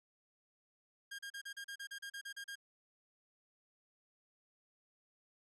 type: tone bursts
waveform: sawtooth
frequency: 1616 Hz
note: G#6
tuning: 48 cents flat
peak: -40 dBFS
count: 13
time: 1.11-2.556 s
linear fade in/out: 10 ms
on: 78 ms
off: 36 ms
effects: low-pass 11000 Hz 12 dB/octave